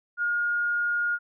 sine tone, 1426 Hz, F6, 36 cents sharp, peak -23 dBFS, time 0.17-1.19 s, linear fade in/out 50 ms, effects none

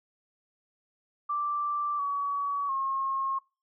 sine tone with pitch steps, 1173 / 1133 / 1079 Hz, D6 / C#6 / C#6, -2 / +37 / -47 cents, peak -27 dBFS, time 1.29-3.39 s, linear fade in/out 10 ms, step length 700 ms, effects noise-tail reverb RT60 0.3 s tail -22 dB re dry

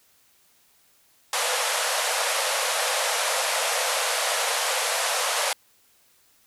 pink band-pass noise, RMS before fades -25 dBFS, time 1.33-5.53 s, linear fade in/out 2 ms, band 480 to 12000 Hz, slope 96 dB/octave, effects white hiss -61 dBFS RMS until 6.46 s

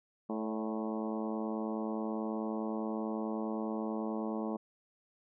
harmonic tone with a mistuned harmonic, 109.4 Hz, A2, 9 cents flat, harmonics 2 / 3 / 4 / 5 / 6 / 7 / 8 / 9 / 10, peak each -36 / -40 / -42 / -44 / -46 / -47 / -48 / -49 / -50 dBFS, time 0.29-4.57 s, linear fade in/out 10 ms, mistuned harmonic 5, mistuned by +34 cents, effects none

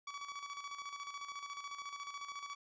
sawtooth tone with tremolo, 1138 Hz, C#6, 45 cents sharp, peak -38 dBFS, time 0.07-2.55 s, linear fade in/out 5 ms, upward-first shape square, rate 14 Hz, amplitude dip 55%, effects resampled to 16000 Hz

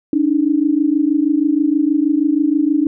sine tone pair together, 284.8 / 311.1 Hz, C#4 / D#4, +47 / 0 cents, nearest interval major second, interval 153 cents, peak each -15 dBFS, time 0.13-2.87 s, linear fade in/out 2 ms, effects none

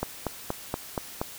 click train, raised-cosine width 1 ms, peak -13 dBFS, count 6, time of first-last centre 0.03-1.215 s, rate 4.22 Hz, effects white hiss -43 dBFS RMS until 1.38 s

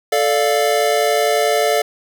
square chord, D minor, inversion second, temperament equal, 440 / 587.3 / 698.5 Hz, A4 / D5 / F5, 0 / 0 / 0 cents, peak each -19 dBFS, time 0.12-1.82 s, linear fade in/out 5 ms, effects none

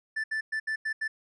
triangle tone bursts at uneven times, 1760 Hz, A6, in tune, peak -26 dBFS, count 6, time 0.16-0.24 / 0.31-0.41 / 0.52-0.6 / 0.67-0.76 / 0.85-0.93 / 1.01-1.08 s, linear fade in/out 10 ms, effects resampled to 24000 Hz

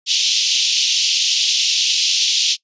pink band-pass noise, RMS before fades -17 dBFS, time 0.06-2.57 s, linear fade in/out 50 ms, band 2800 to 6400 Hz, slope 48 dB/octave, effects noise-tail reverb RT60 0.1 s tail -22 dB re dry + resampled to 16000 Hz

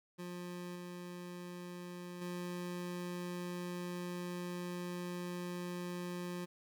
25% pulse tone with level steps, 177.1 Hz, F3, 24 cents sharp, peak -39 / -41 / -36 dBFS, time 0.18-6.46 s, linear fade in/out 20 ms, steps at 0.75 / 2.21 s, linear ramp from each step 10 ms, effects none

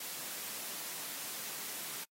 white high-pass noise, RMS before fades -42 dBFS, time 0-2.04 s, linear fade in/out 5 ms, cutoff 140 Hz, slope 24 dB/octave, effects noise-tail reverb RT60 0.1 s tail -25 dB re dry + AAC 48 kbps

